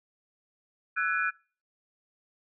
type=tone cluster; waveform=sine; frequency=1332 / 1488 / 1682 / 2430 Hz; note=E6 / F#6 / G#6 / D#7; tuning=+18 / +9 / +22 / -42 cents; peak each=-32 / -28 / -32 / -34 dBFS; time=0.96-1.31 s; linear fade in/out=20 ms; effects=noise-tail reverb RT60 0.4 s tail -25 dB re dry